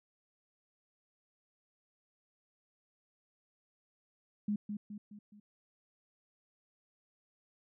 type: tone with echo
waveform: sine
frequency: 207.7 Hz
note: G#3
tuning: in tune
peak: -30 dBFS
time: 4.48-4.56 s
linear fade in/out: 5 ms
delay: 210 ms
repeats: 4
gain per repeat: -6 dB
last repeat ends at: 5.4 s
effects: none